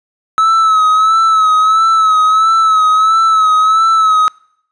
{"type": "tone with vibrato", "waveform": "triangle", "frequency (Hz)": 1295, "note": "E6", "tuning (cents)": -31, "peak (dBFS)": -5, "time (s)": [0.38, 4.28], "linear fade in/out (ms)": 0, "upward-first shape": "sine", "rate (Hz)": 1.5, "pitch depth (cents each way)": 45, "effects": ["noise-tail reverb RT60 0.7 s tail -25 dB re dry", "resampled to 22050 Hz"]}